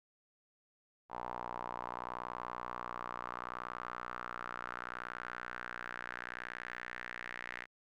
sawtooth tone with band-pass filter sweep, 60.7 Hz, B1, 29 cents flat, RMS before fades -44 dBFS, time 1.09-7.67 s, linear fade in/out 50 ms, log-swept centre 910 to 1900 Hz, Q 4, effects none

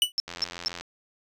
45% pulse tone with exponential decay, 2960 Hz, F#7, in tune, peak -14 dBFS, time 0.02-0.12 s, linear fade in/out 1 ms, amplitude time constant 21 ms
sine tone bursts, 5350 Hz, E8, 25 cents sharp, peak -22 dBFS, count 3, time 0.18-0.68 s, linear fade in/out 0 ms, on 20 ms, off 220 ms
click train, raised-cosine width 0.2 ms, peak -19 dBFS, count 47, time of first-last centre 0.28-0.81 s, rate 86.8 Hz
effects resampled to 32000 Hz

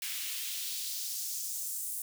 white noise with high-pass filter sweep, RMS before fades -37 dBFS, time 0.02-2.02 s, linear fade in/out 2 ms, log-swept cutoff 2200 to 9500 Hz, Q 1.5, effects none

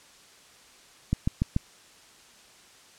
click train, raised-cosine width 5 ms, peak -11 dBFS, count 4, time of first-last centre 1.13-1.564 s, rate 6.91 Hz, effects white hiss -54 dBFS RMS until 2.98 s + low-pass 8000 Hz 12 dB/octave

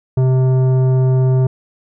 triangle tone with tanh clipping, 129.7 Hz, C3, 15 cents flat, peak -12 dBFS, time 0.17-1.47 s, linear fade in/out 5 ms, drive 16 dB, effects none

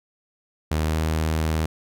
sawtooth tone with pitch glide, 77.78 to 79.14 Hz, D#2 to D#2, 0 to +30 cents, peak -17 dBFS, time 0.71-1.66 s, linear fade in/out 5 ms, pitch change +30 cents, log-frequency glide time 0.81-0.99 s, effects none

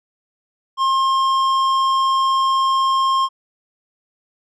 sine tone with tanh clipping, 1066 Hz, C6, 32 cents sharp, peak -16 dBFS, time 0.77-3.29 s, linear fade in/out 50 ms, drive 11 dB, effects none

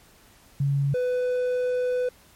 sine / triangle tone pair in turn, 140 / 498.9 Hz, C#3 / B4, +18 / +17 cents, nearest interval octave + minor seventh, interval 2199 cents, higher second, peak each -20 dBFS, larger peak neither, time 0.6-0.94 / 0.94-2.09 s, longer second, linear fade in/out 5 ms, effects pink hiss -55 dBFS RMS until 2.35 s + MP3 64 kbps

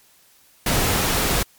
pink noise, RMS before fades -20 dBFS, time 0.66-1.43 s, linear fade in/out 5 ms, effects white hiss -55 dBFS RMS until 1.58 s + MP3 96 kbps

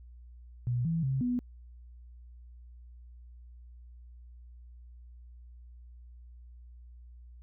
sine tone with pitch steps, 122.1 / 164.8 / 133.5 / 246.1 Hz, B2 / E3 / C3 / B3, -19 / 0 / +35 / -6 cents, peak -27 dBFS, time 0.67-1.39 s, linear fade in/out 0 ms, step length 180 ms, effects added 60 Hz sine -48 dBFS peak until 7.42 s

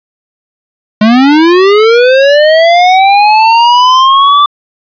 square linear sweep, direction up, 207.7 to 1174.7 Hz, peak -3 dBFS, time 1.01-4.46 s, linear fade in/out 5 ms, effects resampled to 11025 Hz + 7-bit

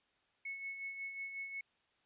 sine tone with tremolo, 2200 Hz, C#7, 14 cents flat, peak -39 dBFS, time 0.45-1.61 s, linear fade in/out 5 ms, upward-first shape sine, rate 5.5 Hz, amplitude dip 50%, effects white hiss -75 dBFS RMS until 2.05 s + resampled to 8000 Hz

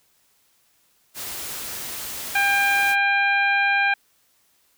white noise, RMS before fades -32 dBFS, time 1.14-2.96 s, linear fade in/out 50 ms
harmonic tone, 799 Hz, G5, 33 cents sharp, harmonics 1 / 2 / 3 / 4 / 5, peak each -23 / -20 / -22 / -35 / -37 dBFS, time 2.35-3.94 s, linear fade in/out 5 ms
effects white hiss -63 dBFS RMS until 4.77 s

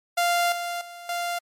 sawtooth tone with level steps, 696 Hz, F5, 6 cents flat, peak -16 / -24 / -35 / -22 dBFS, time 0.17-1.39 s, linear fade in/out 10 ms, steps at 0.52 / 0.81 / 1.09 s, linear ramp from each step 2 ms, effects MP3 64 kbps

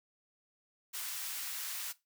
white high-pass noise, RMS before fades -40 dBFS, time 0.93-1.93 s, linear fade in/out 20 ms, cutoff 1200 Hz, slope 12 dB/octave, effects noise-tail reverb RT60 0.2 s tail -17 dB re dry

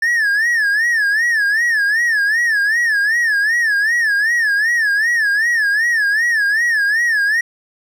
triangle tone with vibrato, 1760 Hz, A6, in tune, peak -11 dBFS, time 0.02-7.41 s, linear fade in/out 5 ms, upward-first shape sine, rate 2.6 Hz, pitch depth 150 cents each way, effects none

